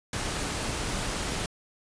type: noise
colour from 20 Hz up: pink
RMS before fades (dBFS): -31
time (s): 0.13-1.46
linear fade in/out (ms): 2
effects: resampled to 22050 Hz